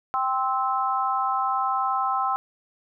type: chord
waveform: sine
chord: C major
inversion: second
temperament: equal with one note detuned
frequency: 784 / 1046.5 / 1305.6 Hz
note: G5 / C6 / E6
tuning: 0 / 0 / -17 cents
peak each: -26 dBFS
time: 0.14-2.36 s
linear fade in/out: 0 ms
effects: none